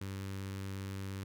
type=tone with notch filter; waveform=sawtooth; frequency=97.1 Hz; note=G2; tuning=16 cents flat; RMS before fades=-41 dBFS; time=0.01-1.24 s; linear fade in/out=5 ms; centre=700 Hz; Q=1.3; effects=none